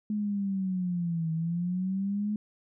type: linear two-way sweep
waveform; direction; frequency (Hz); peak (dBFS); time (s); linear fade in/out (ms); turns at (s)
sine; down then up; 212.6 to 160 to 212.6; -27; 0.1-2.36; 2; 1.32
effects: none